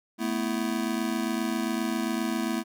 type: chord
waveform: square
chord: A suspended second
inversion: none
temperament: just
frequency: 220 / 247.5 / 330 Hz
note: A3 / B3 / E4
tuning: 0 / +4 / +2 cents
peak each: -31 / -32 / -32 dBFS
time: 0.18-2.64 s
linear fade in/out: 50 ms
effects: none